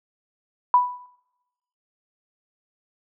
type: tone with exponential decay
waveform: sine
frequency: 987.8 Hz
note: B5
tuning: in tune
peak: -10 dBFS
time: 0.74-1.06 s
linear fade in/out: 1 ms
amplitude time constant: 68 ms
effects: noise-tail reverb RT60 1.0 s tail -24 dB re dry